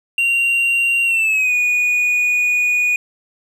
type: tone with pitch glide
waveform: triangle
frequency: 2762 to 2461 Hz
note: F7 to D#7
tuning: -20 to -20 cents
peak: -12 dBFS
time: 0.18-2.96 s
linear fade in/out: 2 ms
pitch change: -200 cents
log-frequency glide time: 1.05-1.54 s
effects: none